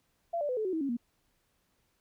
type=tone with pitch steps; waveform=sine; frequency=680 / 585.2 / 503.6 / 433.4 / 372.9 / 320.9 / 276.2 / 237.7 Hz; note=F5 / D5 / B4 / A4 / F#4 / E4 / C#4 / A#3; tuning=-46 / -6 / +34 / -26 / +14 / -46 / -6 / +34 cents; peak=-29 dBFS; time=0.33-0.97 s; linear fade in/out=10 ms; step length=80 ms; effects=pink hiss -74 dBFS RMS until 2 s